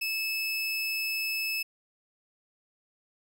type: tone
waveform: 30% pulse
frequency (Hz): 2608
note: E7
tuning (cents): -19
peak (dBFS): -26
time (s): 0.01-1.63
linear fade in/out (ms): 10
effects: none